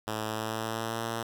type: tone with pitch glide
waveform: 5% pulse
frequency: 108.7 to 114.5 Hz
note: A2 to A#2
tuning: -21 to -31 cents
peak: -20 dBFS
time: 0.07-1.23 s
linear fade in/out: 5 ms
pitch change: +90 cents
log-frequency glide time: 0.23-1.07 s
effects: 9-bit